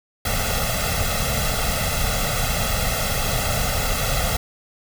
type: noise with comb filter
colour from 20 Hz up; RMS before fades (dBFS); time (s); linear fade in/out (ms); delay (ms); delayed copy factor
pink; -22; 0.25-4.37; 5; 1.5; +1
effects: none